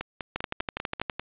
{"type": "two click trains", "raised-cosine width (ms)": 0.3, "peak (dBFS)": [-12, -15], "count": [10, 7], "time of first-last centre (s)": [[0.36, 1.098], [0.01, 1.196]], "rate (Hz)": [12.2, 5.06], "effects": ["resampled to 8000 Hz", "9-bit"]}